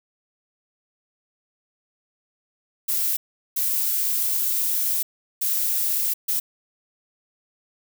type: noise bursts at uneven times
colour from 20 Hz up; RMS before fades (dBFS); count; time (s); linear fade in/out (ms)
violet; -23; 4; 2.88-3.17 / 3.56-5.03 / 5.41-6.14 / 6.28-6.4; 10
effects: none